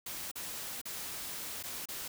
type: noise with dropouts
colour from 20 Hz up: white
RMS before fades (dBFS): -41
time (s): 0.06-2.08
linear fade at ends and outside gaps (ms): 5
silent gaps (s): 0.315-0.355 / 0.815-0.854 / 1.628-1.636 / 1.857-1.886
effects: none